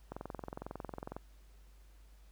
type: click train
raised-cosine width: 1 ms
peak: -27 dBFS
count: 24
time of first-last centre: 0.12-1.165 s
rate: 22 Hz
effects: added 50 Hz sine -56 dBFS peak until 2.31 s + pink hiss -69 dBFS RMS until 2.31 s